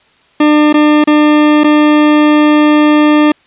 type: tone with dropouts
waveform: 40% pulse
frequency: 300 Hz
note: D4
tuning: 37 cents sharp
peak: -4 dBFS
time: 0.4-3.32 s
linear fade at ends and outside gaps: 5 ms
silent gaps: 0.728-0.74 / 1.041-1.073 / 1.636-1.642 s
effects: white hiss -49 dBFS RMS until 3.46 s + resampled to 8000 Hz